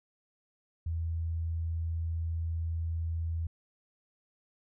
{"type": "tone", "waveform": "sine", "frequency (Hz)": 82.41, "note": "E2", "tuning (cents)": 0, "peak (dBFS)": -30, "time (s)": [0.86, 3.47], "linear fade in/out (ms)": 5, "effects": []}